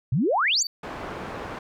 sine exponential sweep, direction up, 110 to 7650 Hz, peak -19 dBFS, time 0.12-0.63 s, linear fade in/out 5 ms
triangle tone with exponential growth, 4581 Hz, D8, 44 cents flat, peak -24 dBFS, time 0.47-0.67 s, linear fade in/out 2 ms, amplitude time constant 42 ms
white low-pass noise, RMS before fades -35 dBFS, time 0.83-1.59 s, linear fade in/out 5 ms, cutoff 1100 Hz, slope 12 dB/octave
effects none

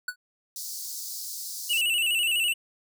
square tone with exponential decay, 1480 Hz, F#6, in tune, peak -26 dBFS, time 0.08-0.16 s, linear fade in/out 5 ms, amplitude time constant 17 ms
pink high-pass noise, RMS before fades -36 dBFS, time 0.56-1.81 s, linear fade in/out 2 ms, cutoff 4500 Hz, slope 48 dB/octave
square tone with vibrato, 2794 Hz, F7, in tune, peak -23 dBFS, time 1.69-2.54 s, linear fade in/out 20 ms, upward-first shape square, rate 12 Hz, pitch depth 67 cents each way
effects none

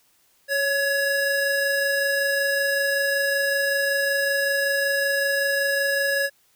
square tone pair together, 554.9 / 1690 Hz, C#5 / G#6, +2 / +30 cents, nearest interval octave + perfect fifth, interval 1928 cents, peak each -25 / -23 dBFS, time 0.48-6.3 s, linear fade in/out 50 ms, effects white hiss -62 dBFS RMS until 6.55 s

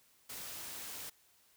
white noise, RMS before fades -45 dBFS, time 0.29-1.1 s, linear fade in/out 10 ms, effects white hiss -68 dBFS RMS until 1.56 s

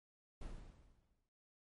brown noise with exponential decay, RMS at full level -45 dBFS, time 0.41-1.29 s, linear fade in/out 5 ms, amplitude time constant 190 ms, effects MP3 48 kbps

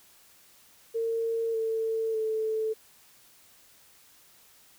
sine tone with pitch steps, 455.9 / 447.3 / 438.8 Hz, A#4 / A4 / A4, -39 / +28 / -5 cents, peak -26 dBFS, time 0.94-2.74 s, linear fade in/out 20 ms, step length 600 ms, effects white hiss -58 dBFS RMS until 4.78 s

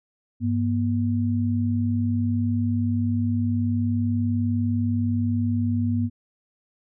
sine tone pair together, 100.3 / 239.9 Hz, G2 / A#3, +40 / +50 cents, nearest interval octave + minor third, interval 1510 cents, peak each -23 dBFS, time 0.4-6.1 s, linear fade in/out 50 ms, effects none

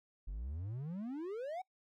triangle exponential sweep, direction up, 43.48 to 773 Hz, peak -37 dBFS, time 0.27-1.62 s, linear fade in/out 10 ms, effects noise-tail reverb RT60 0.1 s tail -25 dB re dry

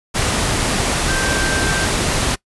sine tone in noise, 1568 Hz, G6, in tune, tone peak -21 dBFS, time 1.08-1.86 s, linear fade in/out 20 ms, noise pink, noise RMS -18 dBFS, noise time 0.14-2.36 s, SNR -6 dB, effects noise-tail reverb RT60 0.1 s tail -22 dB re dry + resampled to 24000 Hz

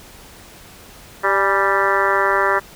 harmonic tone with a mistuned harmonic, 196 Hz, G3, in tune, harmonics 2 / 3 / 4 / 5 / 6 / 7 / 8 / 9 / 10, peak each -22 / -23 / -27 / -21 / -22 / -22 / -25 / -22 / -27 dBFS, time 1.23-2.6 s, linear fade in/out 20 ms, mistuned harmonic 4, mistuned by +68 cents, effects pink hiss -42 dBFS RMS until 2.75 s

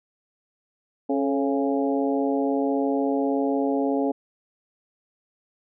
harmonic tone with a mistuned harmonic, 137.8 Hz, C#3, 10 cents flat, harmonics 2 / 3 / 4 / 5 / 6, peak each -23 / -27 / -29 / -31 / -33 dBFS, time 1.09-4.12 s, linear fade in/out 10 ms, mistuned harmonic 3, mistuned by +67 cents, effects none

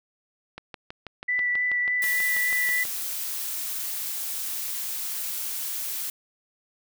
click train, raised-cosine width 0.3 ms, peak -21 dBFS, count 15, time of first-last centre 0.58-2.853 s, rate 6.16 Hz
sine tone with vibrato, 1975.5 Hz, B6, in tune, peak -22 dBFS, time 1.28-2.84 s, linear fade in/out 10 ms, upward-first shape triangle, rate 3.4 Hz, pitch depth 13 cents each way
blue noise, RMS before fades -31 dBFS, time 2.02-6.1 s, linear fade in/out 2 ms
effects none

